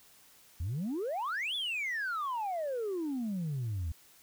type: exponential two-way sweep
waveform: sine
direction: up then down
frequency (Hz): 76 to 3520 to 76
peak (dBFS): -30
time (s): 0.6-3.92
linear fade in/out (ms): 5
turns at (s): 1.55
effects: tanh soft clip ceiling -30 dBFS + white hiss -60 dBFS RMS until 4.22 s